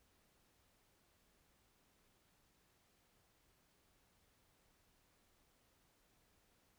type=silence; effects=pink hiss -75 dBFS RMS until 6.78 s